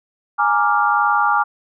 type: chord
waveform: sine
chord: Bb dominant seventh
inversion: third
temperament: equal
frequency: 830.6 / 932.3 / 1174.7 / 1396.9 Hz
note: Ab5 / Bb5 / D6 / F6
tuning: 0 / 0 / 0 / 0 cents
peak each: -18 / -22 / -18 / -19 dBFS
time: 0.38-1.44 s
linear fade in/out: 20 ms
effects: none